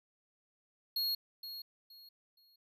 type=tone with echo; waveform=square; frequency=4300 Hz; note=C8; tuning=47 cents sharp; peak=-32 dBFS; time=0.96-1.15 s; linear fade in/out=5 ms; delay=470 ms; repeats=3; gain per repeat=-11 dB; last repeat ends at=2.56 s; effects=none